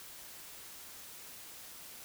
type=silence; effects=white hiss -50 dBFS RMS until 2.04 s